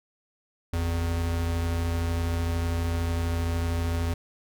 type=tone pair together; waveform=square; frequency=53.13 / 84.2 Hz; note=G#1 / E2; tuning=+40 / +37 cents; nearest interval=minor sixth; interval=797 cents; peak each=-34 / -26 dBFS; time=0.73-4.14 s; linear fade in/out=5 ms; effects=none